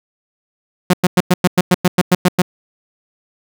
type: tone bursts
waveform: sawtooth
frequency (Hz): 180.1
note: F#3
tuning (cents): -46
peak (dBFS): -4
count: 12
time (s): 0.9-2.42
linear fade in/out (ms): 5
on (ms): 35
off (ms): 100
effects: none